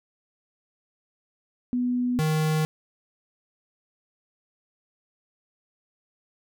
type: tone pair in turn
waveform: sine / square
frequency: 246.9 / 155.91 Hz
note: B3 / D#3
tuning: 0 / +4 cents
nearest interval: minor sixth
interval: 796 cents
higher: first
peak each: -22 dBFS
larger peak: neither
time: 1.73-2.19 / 2.19-2.65 s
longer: neither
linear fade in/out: 0 ms
effects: none